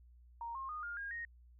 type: tone with pitch steps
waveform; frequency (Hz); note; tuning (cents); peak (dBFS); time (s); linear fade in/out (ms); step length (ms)
sine; 932.3 / 1070.9 / 1230.2 / 1413.1 / 1623.2 / 1864.6; A#5 / C6 / D#6 / F6 / G#6 / A#6; 0 / +40 / -20 / +20 / -40 / 0; -40; 0.41-1.25; 2; 140
effects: added 60 Hz sine -58 dBFS peak until 1.59 s